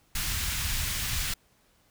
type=band-stop noise; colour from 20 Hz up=pink; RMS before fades=-30 dBFS; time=0.15-1.34 s; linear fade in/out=5 ms; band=110 to 1800 Hz; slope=12 dB/octave; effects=pink hiss -65 dBFS RMS until 1.9 s